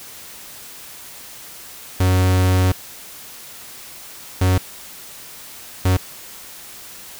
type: tone bursts at uneven times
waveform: 45% pulse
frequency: 92.5 Hz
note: F#2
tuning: in tune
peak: -13 dBFS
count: 3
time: 2-2.72 / 4.41-4.58 / 5.85-5.97 s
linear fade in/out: 5 ms
effects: white hiss -38 dBFS RMS until 7.19 s